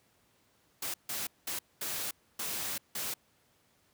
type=noise bursts at uneven times; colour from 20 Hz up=white; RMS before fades=-36 dBFS; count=6; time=0.82-0.94 / 1.09-1.27 / 1.47-1.59 / 1.81-2.11 / 2.39-2.78 / 2.95-3.14 s; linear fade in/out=5 ms; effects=pink hiss -69 dBFS RMS until 3.93 s + high-pass 80 Hz 12 dB/octave